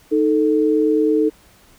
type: tone pair together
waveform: sine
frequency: 311.1 / 440 Hz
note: D#4 / A4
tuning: 0 / 0 cents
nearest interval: tritone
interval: 600 cents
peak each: -16 dBFS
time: 0.11-1.3 s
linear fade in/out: 20 ms
effects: pink hiss -51 dBFS RMS until 1.78 s